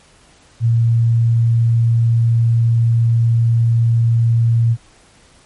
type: tone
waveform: sine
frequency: 115.9 Hz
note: A#2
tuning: 10 cents flat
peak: -10 dBFS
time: 0.6-4.77 s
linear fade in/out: 50 ms
effects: pink hiss -49 dBFS RMS until 5.45 s + MP3 48 kbps